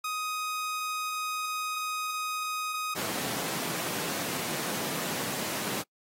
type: tone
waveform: sawtooth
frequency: 1252 Hz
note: D#6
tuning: 10 cents sharp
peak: -27 dBFS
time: 0.04-2.94 s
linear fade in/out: 5 ms
type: high-pass noise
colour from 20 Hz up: pink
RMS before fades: -34 dBFS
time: 2.95-5.83 s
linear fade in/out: 20 ms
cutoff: 150 Hz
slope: 24 dB/octave
effects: noise-tail reverb RT60 0.1 s tail -25 dB re dry + AAC 48 kbps